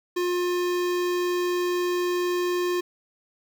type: tone with notch filter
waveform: square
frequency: 355.6 Hz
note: F4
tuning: 31 cents sharp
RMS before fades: -25 dBFS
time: 0.16-2.81 s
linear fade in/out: 10 ms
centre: 9900 Hz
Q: 1.4
effects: 9-bit